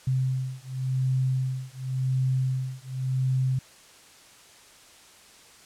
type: beating tone pair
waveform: sine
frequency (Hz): 129.8 / 130.71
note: C3 / C3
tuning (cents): -13 / -1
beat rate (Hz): 0.91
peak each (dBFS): -27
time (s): 0.07-3.59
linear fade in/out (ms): 5
effects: white hiss -52 dBFS RMS until 5.65 s + low-pass 9000 Hz 12 dB/octave